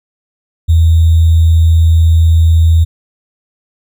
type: tone with sample-and-hold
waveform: sine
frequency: 82 Hz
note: E2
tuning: 9 cents flat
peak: -4 dBFS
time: 0.68-2.85 s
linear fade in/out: 20 ms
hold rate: 3675 Hz
effects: none